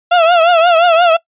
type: tone with vibrato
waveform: 35% pulse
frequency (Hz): 679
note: F5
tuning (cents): -49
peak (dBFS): -5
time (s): 0.11-1.17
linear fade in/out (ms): 10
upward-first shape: triangle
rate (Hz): 5.7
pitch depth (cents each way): 110
effects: noise-tail reverb RT60 0.1 s tail -22 dB re dry + resampled to 8000 Hz